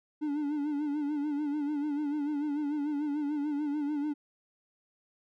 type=tone with vibrato; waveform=triangle; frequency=293.7 Hz; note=D4; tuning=in tune; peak=-27 dBFS; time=0.21-4.14 s; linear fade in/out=20 ms; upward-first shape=sine; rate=6.8 Hz; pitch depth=65 cents each way; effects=none